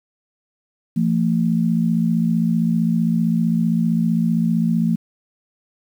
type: tone pair together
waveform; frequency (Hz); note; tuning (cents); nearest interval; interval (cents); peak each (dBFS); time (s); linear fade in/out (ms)
sine; 170.18 / 225.6; F3 / A3; -45 / +44; perfect fourth; 489; -18; 0.96-4.96; 10
effects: 8-bit